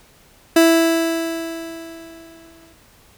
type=tone with exponential decay; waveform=30% pulse; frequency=329.6 Hz; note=E4; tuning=in tune; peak=-6 dBFS; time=0.56-2.73 s; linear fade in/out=5 ms; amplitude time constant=470 ms; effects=pink hiss -51 dBFS RMS until 3.17 s